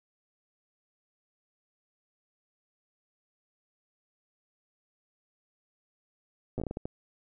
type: slowing click train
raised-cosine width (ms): 2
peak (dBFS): -21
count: 9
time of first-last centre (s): 6.58-6.855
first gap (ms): 8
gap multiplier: 1.4
effects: none